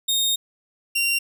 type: tone pair in turn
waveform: sawtooth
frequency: 3700 / 2763 Hz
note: A#7 / F7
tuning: -14 / -19 cents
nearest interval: perfect fourth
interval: 505 cents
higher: first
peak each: -16 dBFS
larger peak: neither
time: 0.08-0.36 / 0.95-1.19 s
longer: first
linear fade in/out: 10 ms
effects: none